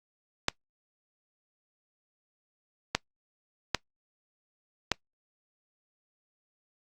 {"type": "clicks", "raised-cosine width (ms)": 0.2, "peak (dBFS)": -6, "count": 4, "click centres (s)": [0.484, 2.95, 3.747, 4.917], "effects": ["noise-tail reverb RT60 0.1 s tail -23 dB re dry", "Opus 48 kbps"]}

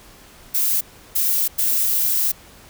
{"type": "noise bursts at uneven times", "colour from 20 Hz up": "violet", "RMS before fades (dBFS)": -19, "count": 3, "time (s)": [[0.54, 0.81], [1.15, 1.48], [1.58, 2.32]], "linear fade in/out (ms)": 10, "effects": ["pink hiss -46 dBFS RMS until 2.69 s"]}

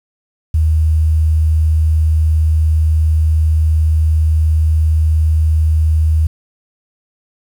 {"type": "tone", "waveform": "sine", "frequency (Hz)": 78.6, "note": "D#2", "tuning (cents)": 18, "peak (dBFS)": -9, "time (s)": [0.54, 6.27], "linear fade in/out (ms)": 5, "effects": ["7-bit"]}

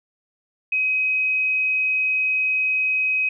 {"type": "tone", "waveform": "sine", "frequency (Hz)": 2530, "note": "D#7", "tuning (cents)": 28, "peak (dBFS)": -18, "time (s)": [0.72, 3.29], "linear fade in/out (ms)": 5, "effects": []}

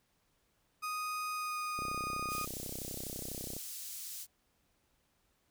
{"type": "tone with pitch glide", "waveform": "35% pulse", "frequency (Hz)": [1244.5, 1235.2], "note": ["D#6", "D#6"], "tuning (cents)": [0, -13], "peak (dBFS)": -34, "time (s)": [0.82, 2.46], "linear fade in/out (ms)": 20, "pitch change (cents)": -13, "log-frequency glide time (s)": [1.34, 1.6]}
{"type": "click train", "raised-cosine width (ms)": 2, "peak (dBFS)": -30, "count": 58, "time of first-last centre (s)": [1.79, 3.566], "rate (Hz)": 32.1}
{"type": "high-pass noise", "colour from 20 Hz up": "pink", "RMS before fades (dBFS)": -44, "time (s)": [2.28, 4.27], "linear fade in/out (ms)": 50, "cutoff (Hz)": 6400, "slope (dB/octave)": 12}
{"effects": ["pink hiss -75 dBFS RMS until 5.5 s"]}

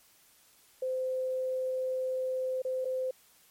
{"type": "tone with dropouts", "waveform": "sine", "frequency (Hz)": 516, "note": "C5", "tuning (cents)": -24, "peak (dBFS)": -29, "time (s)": [0.82, 3.11], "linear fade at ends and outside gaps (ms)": 5, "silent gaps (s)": [[2.62, 2.649], [2.847, 2.853]], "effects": ["white hiss -62 dBFS RMS until 3.5 s", "MP3 64 kbps"]}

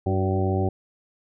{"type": "harmonic tone with a mistuned harmonic", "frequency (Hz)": 95.8, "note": "G2", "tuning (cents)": -39, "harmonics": [1, 2, 3, 4, 5, 6, 7, 8], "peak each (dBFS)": [-23, -29, -31, -27, -37, -33, -39, -31], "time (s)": [0.06, 0.69], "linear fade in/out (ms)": 5, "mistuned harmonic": 4, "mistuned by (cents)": -37, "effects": []}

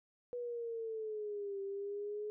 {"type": "linear two-way sweep", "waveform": "sine", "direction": "down then up", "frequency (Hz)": [490, 392, 423.1], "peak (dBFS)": -38, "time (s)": [0.33, 2.3], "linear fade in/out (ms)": 0, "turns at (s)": 1.61, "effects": []}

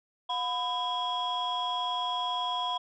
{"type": "tone cluster", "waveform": "sine", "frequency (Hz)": [718, 1000, 3310], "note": ["F5", "B5", "G#7"], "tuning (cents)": [48, 21, -6], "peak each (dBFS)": [-33, -30, -32], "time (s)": [0.29, 2.78], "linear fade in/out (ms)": 10, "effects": ["tanh soft clip ceiling -23 dBFS"]}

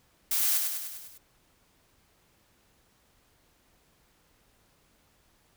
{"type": "noise with echo", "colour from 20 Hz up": "blue", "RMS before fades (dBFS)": -27, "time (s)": [0.31, 0.58], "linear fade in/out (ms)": 5, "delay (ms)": 100, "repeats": 6, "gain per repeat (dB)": -4, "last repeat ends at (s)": 1.18, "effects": ["pink hiss -66 dBFS RMS until 5.56 s"]}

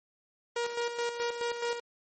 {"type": "tone with tremolo", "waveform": "sawtooth", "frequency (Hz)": 474.1, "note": "A#4", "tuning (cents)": 29, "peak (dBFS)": -25, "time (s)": [0.56, 1.8], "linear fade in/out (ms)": 5, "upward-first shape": "square", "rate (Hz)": 4.7, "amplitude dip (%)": 55, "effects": ["low-pass 10000 Hz 12 dB/octave", "MP3 32 kbps"]}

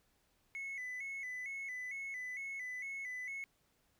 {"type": "tone with vibrato", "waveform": "triangle", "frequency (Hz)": 2093, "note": "C7", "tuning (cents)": 0, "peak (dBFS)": -38, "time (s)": [0.55, 3.44], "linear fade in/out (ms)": 0, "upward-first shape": "square", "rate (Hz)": 2.2, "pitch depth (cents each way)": 78, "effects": ["tanh soft clip ceiling -35 dBFS", "pink hiss -75 dBFS RMS until 3.99 s"]}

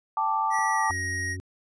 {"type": "chord", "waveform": "sine", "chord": "G suspended second", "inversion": "none", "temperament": "equal", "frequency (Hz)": [784, 880, 1174.7], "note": ["G5", "A5", "D6"], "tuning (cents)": [0, 0, 0], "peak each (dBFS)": [-31, -25, -27], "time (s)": [0.17, 0.91], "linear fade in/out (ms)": 2}
{"type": "tone with pitch glide", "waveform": "square", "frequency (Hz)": [1938, 1879.6], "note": ["B6", "A#6"], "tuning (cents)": [-33, 14], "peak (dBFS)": -29, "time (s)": [0.5, 1.37], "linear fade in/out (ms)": 50, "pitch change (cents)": -53, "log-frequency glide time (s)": [0.73, 0.98]}
{"type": "click", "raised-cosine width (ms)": 1, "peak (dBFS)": -35, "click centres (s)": 0.589}
{"type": "harmonic tone", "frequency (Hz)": 92.5, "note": "F#2", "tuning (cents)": 0, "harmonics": [1, 3, 4], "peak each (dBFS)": [-33, -43, -45], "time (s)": [0.9, 1.4], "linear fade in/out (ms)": 0}
{"effects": ["resampled to 22050 Hz"]}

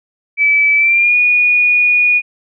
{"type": "tone with pitch glide", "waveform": "sine", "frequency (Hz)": [2303, 2454], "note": ["D7", "D#7"], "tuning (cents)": [-34, -25], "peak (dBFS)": -8, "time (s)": [0.37, 2.22], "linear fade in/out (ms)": 50, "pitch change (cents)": 109, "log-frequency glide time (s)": [0.76, 1.16], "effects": []}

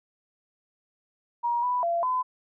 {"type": "tone with pitch steps", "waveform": "sine", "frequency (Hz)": [950, 989, 683, 1013], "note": ["A#5", "B5", "F5", "B5"], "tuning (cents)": [33, 2, -39, 44], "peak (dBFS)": -23, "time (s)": [1.43, 2.23], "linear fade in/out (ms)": 20, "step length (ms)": 200, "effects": []}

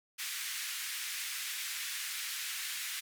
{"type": "band-pass noise", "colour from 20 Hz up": "pink", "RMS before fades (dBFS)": -39, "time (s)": [0.18, 3.01], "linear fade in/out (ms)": 20, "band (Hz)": [1700, 16000], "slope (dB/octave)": 24, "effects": []}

